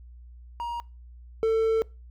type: tone pair in turn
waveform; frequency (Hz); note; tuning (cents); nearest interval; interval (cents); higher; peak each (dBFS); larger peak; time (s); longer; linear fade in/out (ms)
triangle; 946 / 446.5; A#5 / A4; +25 / +25; octave + minor second; 1300; first; -27 / -18; second; 0.6-0.8 / 1.43-1.82; second; 0
effects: noise-tail reverb RT60 0.3 s tail -24 dB re dry + added 60 Hz sine -44 dBFS peak until 2.1 s